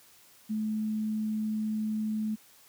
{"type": "tone", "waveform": "sine", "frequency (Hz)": 215.9, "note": "A3", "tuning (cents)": -33, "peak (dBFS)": -28, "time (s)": [0.49, 2.36], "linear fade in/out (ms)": 20, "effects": ["white hiss -58 dBFS RMS until 2.68 s", "high-pass 60 Hz 12 dB/octave"]}